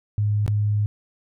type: tone with dropouts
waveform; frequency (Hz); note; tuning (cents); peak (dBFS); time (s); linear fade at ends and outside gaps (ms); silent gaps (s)
sine; 104.4; G#2; +10; -18; 0.18-0.86; 0; 0.463-0.479
effects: none